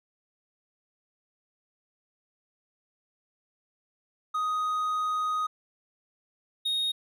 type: tone pair in turn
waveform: triangle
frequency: 1249 / 3729 Hz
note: D#6 / A#7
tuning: +6 / 0 cents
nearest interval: octave + perfect fifth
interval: 1894 cents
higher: second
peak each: -24 dBFS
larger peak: neither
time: 4.34-5.47 / 6.65-6.92 s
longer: first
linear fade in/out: 10 ms
effects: none